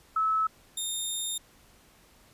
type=tone pair in turn; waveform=sine / 15% pulse; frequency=1300 / 3658 Hz; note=E6 / A#7; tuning=-24 / -33 cents; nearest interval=octave + tritone; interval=1791 cents; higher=second; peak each=-23 dBFS; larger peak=neither; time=0.16-0.47 / 0.77-1.38 s; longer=second; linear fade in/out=5 ms; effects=pink hiss -59 dBFS RMS until 2.33 s + resampled to 32000 Hz